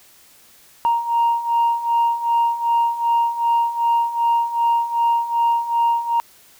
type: beating tone pair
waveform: sine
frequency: 932.3 / 934.9 Hz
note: A#5 / A#5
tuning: 0 / +5 cents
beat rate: 2.6 Hz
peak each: -20 / -16 dBFS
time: 0.85-6.2 s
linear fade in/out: 0 ms
effects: tanh soft clip ceiling -11 dBFS + white hiss -50 dBFS RMS until 6.59 s